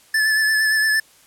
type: tone with vibrato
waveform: square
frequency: 1740 Hz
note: A6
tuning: 20 cents flat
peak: -16 dBFS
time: 0.14-1 s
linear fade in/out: 5 ms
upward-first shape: sine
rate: 8.7 Hz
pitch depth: 26 cents each way
effects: white hiss -52 dBFS RMS until 1.26 s + low-pass 12000 Hz 12 dB/octave